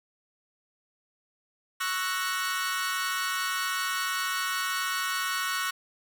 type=chord; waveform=sawtooth; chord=F# dominant seventh; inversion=second; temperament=equal with one note detuned; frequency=1108.7 / 1326.9 / 1480 / 1864.7 Hz; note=C#6 / E6 / F#6 / A#6; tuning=0 / +11 / 0 / 0 cents; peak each=-29 / -32 / -28 / -32 dBFS; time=1.8-5.71 s; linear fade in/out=10 ms; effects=none